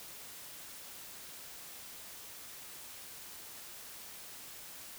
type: silence
effects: white hiss -49 dBFS RMS until 4.98 s